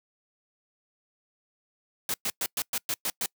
white noise bursts, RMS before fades -29 dBFS, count 8, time 2.09-3.26 s, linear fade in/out 2 ms, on 50 ms, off 110 ms, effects noise-tail reverb RT60 0.1 s tail -26 dB re dry + high-pass 100 Hz 12 dB/octave

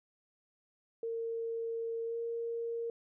sine tone with pitch glide, 458 to 464.1 Hz, A#4 to A#4, -31 to -8 cents, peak -34 dBFS, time 1.03-2.9 s, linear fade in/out 2 ms, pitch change +23 cents, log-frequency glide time 2.05-2.17 s, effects none

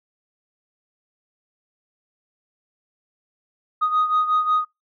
sine beating tone pair, 1244.5 / 1250 Hz, D#6 / D#6, 0 / +8 cents, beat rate 5.5 Hz, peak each -17 / -22 dBFS, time 3.81-4.65 s, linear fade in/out 20 ms, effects noise-tail reverb RT60 0.2 s tail -26 dB re dry + tanh soft clip ceiling -13 dBFS

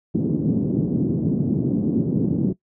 pink band-pass noise, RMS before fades -21 dBFS, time 0.14-2.53 s, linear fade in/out 10 ms, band 140 to 320 Hz, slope 24 dB/octave, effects noise-tail reverb RT60 0.1 s tail -20 dB re dry

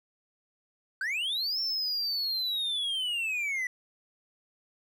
triangle linear two-way sweep, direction up then down, 1480 to 5420 to 1950 Hz, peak -27 dBFS, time 1.01-3.67 s, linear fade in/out 2 ms, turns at 1.6 s, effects none

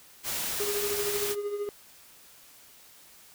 white noise, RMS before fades -32 dBFS, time 0.23-1.36 s, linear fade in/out 50 ms
triangle tone with tremolo, 410.2 Hz, G#4, 21 cents flat, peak -25 dBFS, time 0.6-1.69 s, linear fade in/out 0 ms, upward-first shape triangle, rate 13 Hz, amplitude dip 65%
effects white hiss -54 dBFS RMS until 3.34 s

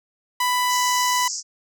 sawtooth tone, 993 Hz, B5, 9 cents sharp, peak -15 dBFS, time 0.4-1.28 s, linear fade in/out 5 ms
white band-pass noise, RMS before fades -29 dBFS, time 0.68-1.43 s, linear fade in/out 50 ms, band 4900 to 7400 Hz, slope 96 dB/octave
effects none

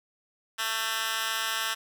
10% pulse tone with high-pass filter, 223.2 Hz, A3, 25 cents sharp, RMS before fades -30 dBFS, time 0.58-1.75 s, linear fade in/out 20 ms, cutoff 1900 Hz, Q 1.5, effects none

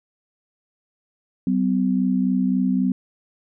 sine tone pair together, 190.28 / 254 Hz, F#3 / B3, +49 / +49 cents, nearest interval perfect fourth, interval 500 cents, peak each -20 dBFS, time 1.47-2.92 s, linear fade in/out 2 ms, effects none

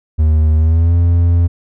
triangle tone with pitch glide, 77.78 to 85.81 Hz, D#2 to F2, 0 to -30 cents, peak -6 dBFS, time 0.18-1.48 s, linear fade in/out 20 ms, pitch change +170 cents, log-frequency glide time 0.55-0.95 s, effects none

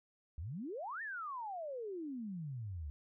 sine exponential two-way sweep, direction up then down, 69.3 to 1856 to 69.3 Hz, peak -40 dBFS, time 0.38-2.9 s, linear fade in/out 0 ms, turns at 1.02 s, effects none

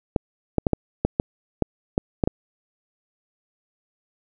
clicks, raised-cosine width 2 ms, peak -5 dBFS, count 10, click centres 0.162 / 0.583 / 0.668 / 0.733 / 1.05 / 1.199 / 1.623 / 1.979 / 2.238 / 2.275 s, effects none

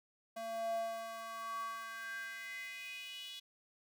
square tone with high-pass filter sweep, 226.2 Hz, A3, 48 cents sharp, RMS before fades -43 dBFS, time 0.36-3.4 s, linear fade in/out 10 ms, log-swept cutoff 540 to 3300 Hz, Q 6.7, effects none

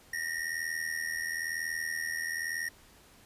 square ring-modulated tone, 1864.7 Hz, A#6, in tune, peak -30 dBFS, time 0.13-2.69 s, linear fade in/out 5 ms, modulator 40.5 Hz, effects pink hiss -58 dBFS RMS until 3.25 s + resampled to 32000 Hz

